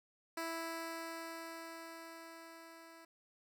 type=tone with level ramp; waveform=10% pulse; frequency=329.6 Hz; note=E4; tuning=in tune; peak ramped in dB=-30 to -47 dBFS; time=0.37-3.05 s; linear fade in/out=5 ms; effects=none